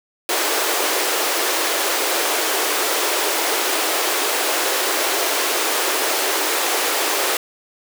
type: high-pass noise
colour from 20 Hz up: pink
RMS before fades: -20 dBFS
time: 0.29-7.37 s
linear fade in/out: 2 ms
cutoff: 330 Hz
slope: 48 dB/octave
effects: none